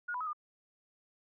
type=tone with pitch steps; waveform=sine; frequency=1439 / 992 / 1273 / 1211 Hz; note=F#6 / B5 / D#6 / D#6; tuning=-49 / +7 / +39 / -47 cents; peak=-34 dBFS; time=0.08-0.332 s; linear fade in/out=10 ms; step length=63 ms; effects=none